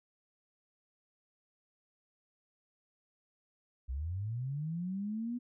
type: linear sweep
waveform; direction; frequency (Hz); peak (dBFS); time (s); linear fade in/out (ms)
sine; up; 59.2 to 246.9; -34; 3.88-5.39; 20
effects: none